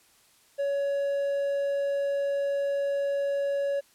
triangle tone, 561 Hz, C#5, 21 cents sharp, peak -23 dBFS, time 0.58-3.81 s, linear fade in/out 20 ms, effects white hiss -61 dBFS RMS until 3.94 s + low-pass 12000 Hz 12 dB/octave

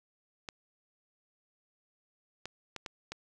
clicks, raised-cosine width 0.2 ms, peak -22 dBFS, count 5, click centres 0.488 / 2.456 / 2.763 / 2.862 / 3.12 s, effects none

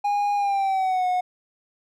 triangle tone with pitch glide, 818 to 728.8 Hz, G#5 to F#5, -26 to -26 cents, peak -18 dBFS, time 0.04-1.21 s, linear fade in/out 10 ms, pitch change -200 cents, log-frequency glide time 0.35-1.07 s, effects none

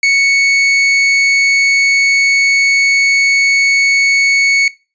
40% pulse tone, 2217 Hz, C#7, in tune, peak -7 dBFS, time 0.03-4.68 s, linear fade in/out 2 ms, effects noise-tail reverb RT60 0.3 s tail -21 dB re dry + resampled to 16000 Hz

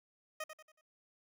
15% pulse tone with echo, 622.3 Hz, D#5, in tune, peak -32 dBFS, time 0.4-0.44 s, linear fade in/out 5 ms, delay 93 ms, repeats 4, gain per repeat -8 dB, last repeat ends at 0.812 s, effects none

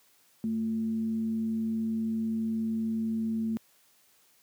sine tone with frequency modulation, 223.1 Hz, A3, 24 cents sharp, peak -27 dBFS, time 0.44-3.57 s, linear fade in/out 0 ms, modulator 129 Hz, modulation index 0.21, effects white hiss -64 dBFS RMS until 4.42 s + high-pass 100 Hz 12 dB/octave

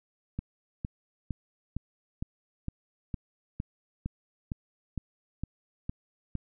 click train, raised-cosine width 5 ms, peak -20 dBFS, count 14, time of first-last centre 0.39-6.353 s, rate 2.18 Hz, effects none

